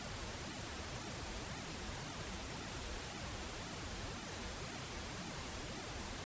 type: noise with flanger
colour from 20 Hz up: pink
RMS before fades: -45 dBFS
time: 0-6.24 s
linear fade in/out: 0 ms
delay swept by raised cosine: 1.8 to 7.4 ms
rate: 1.9 Hz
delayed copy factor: -0.85
effects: resampled to 16000 Hz